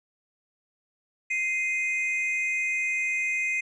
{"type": "tone pair together", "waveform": "triangle", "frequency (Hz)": [2089, 2496], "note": ["C7", "D#7"], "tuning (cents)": [-3, 5], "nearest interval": "minor third", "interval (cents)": 308, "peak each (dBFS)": -26, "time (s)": [1.3, 3.61], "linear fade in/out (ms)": 10, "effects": ["resampled to 24000 Hz"]}